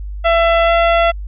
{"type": "tone with pitch glide", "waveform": "sawtooth", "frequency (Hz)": [670, 675.1], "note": ["E5", "E5"], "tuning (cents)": [28, 41], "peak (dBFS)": -6, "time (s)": [0.24, 1.12], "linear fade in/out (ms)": 20, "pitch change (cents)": 13, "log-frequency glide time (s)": [0.64, 0.72], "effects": ["added 50 Hz sine -23 dBFS peak until 1.27 s", "resampled to 8000 Hz"]}